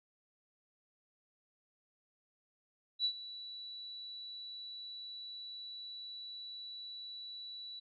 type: tone with ADSR envelope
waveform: sine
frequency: 3942 Hz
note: B7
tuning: 4 cents flat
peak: -28 dBFS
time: 2.99-7.8 s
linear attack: 57 ms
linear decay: 76 ms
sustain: -16 dB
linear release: 13 ms
effects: none

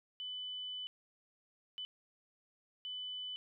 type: tone bursts at uneven times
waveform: sine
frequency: 3000 Hz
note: F#7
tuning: 23 cents sharp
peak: -40 dBFS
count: 3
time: 0.2-0.87 / 1.78-1.85 / 2.85-3.36 s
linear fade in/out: 0 ms
effects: none

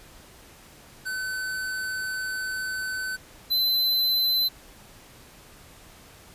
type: tone pair in turn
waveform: square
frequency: 1519 / 4046 Hz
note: F#6 / B7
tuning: +45 / +41 cents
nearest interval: octave + perfect fourth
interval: 1696 cents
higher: second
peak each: -29 / -21 dBFS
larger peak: second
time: 1.05-3.17 / 3.5-4.49 s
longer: first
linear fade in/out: 20 ms
effects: pink hiss -50 dBFS RMS until 6.34 s + resampled to 32000 Hz

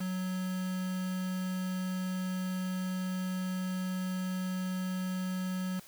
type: tone with quantisation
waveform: triangle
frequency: 185 Hz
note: F#3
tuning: in tune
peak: -30 dBFS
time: 0-5.8 s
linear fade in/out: 10 ms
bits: 7
effects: white hiss -55 dBFS RMS until 5.87 s

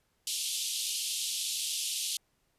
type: band-pass noise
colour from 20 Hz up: pink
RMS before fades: -34 dBFS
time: 0.27-2.17 s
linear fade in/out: 2 ms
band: 2900 to 12000 Hz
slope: 48 dB/octave
effects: pink hiss -74 dBFS RMS until 2.58 s + resampled to 32000 Hz

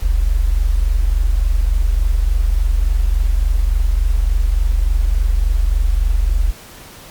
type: tone pair together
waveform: sine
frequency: 40.21 / 63.7 Hz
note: E1 / C2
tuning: -42 / -46 cents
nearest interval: minor sixth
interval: 796 cents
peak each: -12 / -18 dBFS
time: 0.02-6.52 s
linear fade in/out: 10 ms
effects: pink hiss -38 dBFS RMS until 7.1 s + MP3 96 kbps

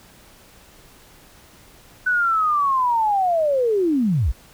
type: linear sweep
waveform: sine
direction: down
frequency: 1505 to 45.36 Hz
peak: -16 dBFS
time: 2.06-4.32 s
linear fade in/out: 10 ms
effects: pink hiss -49 dBFS RMS until 4.53 s

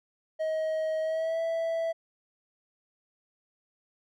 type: tone with pitch glide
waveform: triangle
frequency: 632 to 658.8 Hz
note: D#5 to E5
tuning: +27 to -1 cents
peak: -25 dBFS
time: 0.39-1.93 s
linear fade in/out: 20 ms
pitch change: +72 cents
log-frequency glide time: 1.01-1.41 s
effects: none

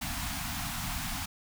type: band-stop noise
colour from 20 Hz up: pink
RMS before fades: -35 dBFS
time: 0.01-1.26 s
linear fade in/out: 10 ms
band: 290 to 670 Hz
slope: 96 dB/octave
effects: none

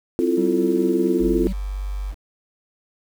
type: chord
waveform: sine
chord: F major seventh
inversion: second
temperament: equal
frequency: 261.6 / 329.6 / 349.2 / 440 Hz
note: C4 / E4 / F4 / A4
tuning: 0 / 0 / 0 / 0 cents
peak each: -23 / -23 / -20 / -25 dBFS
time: 0.19-1.47 s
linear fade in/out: 0 ms
type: tone with tremolo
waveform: triangle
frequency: 190.3 Hz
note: F#3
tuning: 49 cents sharp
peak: -23 dBFS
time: 0.37-1.53 s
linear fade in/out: 10 ms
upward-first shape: sine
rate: 4.7 Hz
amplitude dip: 30%
type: tone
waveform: sine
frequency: 48.64 Hz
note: G1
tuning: 13 cents flat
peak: -24 dBFS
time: 1.19-2.15 s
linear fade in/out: 50 ms
effects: 7-bit

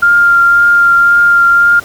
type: tone with vibrato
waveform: sine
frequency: 1396.9 Hz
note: F6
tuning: in tune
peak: -4 dBFS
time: 0.02-1.8 s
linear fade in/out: 10 ms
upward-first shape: triangle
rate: 1.9 Hz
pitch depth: 14 cents each way
effects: pink hiss -33 dBFS RMS until 1.84 s

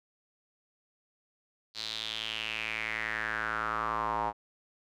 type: tone with band-pass filter sweep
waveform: square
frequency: 55.3 Hz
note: A1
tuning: 9 cents sharp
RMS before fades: -34 dBFS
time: 1.74-4.33 s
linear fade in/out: 50 ms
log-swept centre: 4300 to 880 Hz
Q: 5.1
effects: none

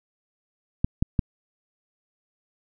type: clicks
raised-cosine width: 5 ms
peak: -8 dBFS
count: 3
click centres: 0.845 / 1.025 / 1.192 s
effects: none

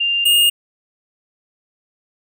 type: tone pair in turn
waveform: sine / square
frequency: 2794 / 2835 Hz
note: F7 / F7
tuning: 0 / +25 cents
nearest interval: unison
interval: 25 cents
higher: second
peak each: -15 / -11 dBFS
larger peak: second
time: 0-0.25 / 0.25-0.5 s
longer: neither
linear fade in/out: 10 ms
effects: none

